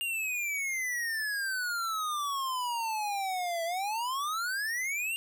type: exponential two-way sweep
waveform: square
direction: down then up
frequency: 2822 to 659 to 2822 Hz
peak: -31 dBFS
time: 0.01-5.16 s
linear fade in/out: 0 ms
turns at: 3.64 s
effects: none